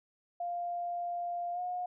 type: tone with pitch glide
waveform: sine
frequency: 698.5 to 719.8 Hz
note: F5 to F#5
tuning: 0 to -48 cents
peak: -33 dBFS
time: 0.4-1.86 s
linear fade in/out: 5 ms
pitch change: +52 cents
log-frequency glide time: 1.53-1.6 s
effects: none